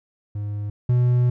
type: tone pair in turn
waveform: triangle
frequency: 103.3 / 123.17 Hz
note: G#2 / B2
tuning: -9 / -4 cents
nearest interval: minor third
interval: 305 cents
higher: second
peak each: -23 / -13 dBFS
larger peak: second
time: 0.35-0.7 / 0.89-1.3 s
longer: second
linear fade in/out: 5 ms
effects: none